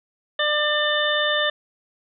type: harmonic tone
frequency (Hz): 597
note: D5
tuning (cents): +28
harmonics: 1 / 2 / 3 / 5 / 6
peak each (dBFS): -24 / -28 / -23 / -28 / -25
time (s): 0.39-1.5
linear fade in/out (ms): 5
effects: none